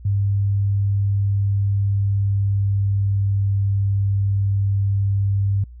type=tone with pitch glide; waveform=sine; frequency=100 to 99.19 Hz; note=G2 to G2; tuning=+35 to +21 cents; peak=-16 dBFS; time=0.05-5.64 s; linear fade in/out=5 ms; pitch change=-14 cents; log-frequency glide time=1.01-3.58 s; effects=added 60 Hz sine -37 dBFS peak until 5.8 s